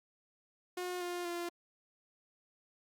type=tone with pitch steps; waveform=sawtooth; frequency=359.9 / 352.9 / 346 Hz; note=F#4 / F4 / F4; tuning=-48 / +18 / -16 cents; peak=-33 dBFS; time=0.77-1.49 s; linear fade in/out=5 ms; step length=240 ms; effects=Opus 48 kbps